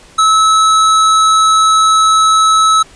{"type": "tone", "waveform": "square", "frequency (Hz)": 1298, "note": "E6", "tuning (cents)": -27, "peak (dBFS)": -7, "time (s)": [0.18, 2.83], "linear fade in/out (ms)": 10, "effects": ["pink hiss -41 dBFS RMS until 2.95 s", "resampled to 22050 Hz"]}